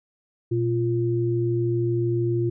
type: tone pair together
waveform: sine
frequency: 120 / 347.1 Hz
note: B2 / F4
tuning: -49 / -11 cents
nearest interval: octave + tritone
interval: 1838 cents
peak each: -23 / -23 dBFS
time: 0.51-2.5 s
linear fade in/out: 10 ms
effects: none